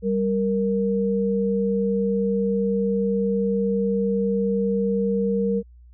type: tone pair together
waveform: sine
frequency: 196.01 / 466.2 Hz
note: G3 / A#4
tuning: 0 / 0 cents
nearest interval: octave + minor third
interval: 1500 cents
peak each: -22 dBFS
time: 0.02-5.63 s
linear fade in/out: 50 ms
effects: added 60 Hz sine -45 dBFS peak until 5.93 s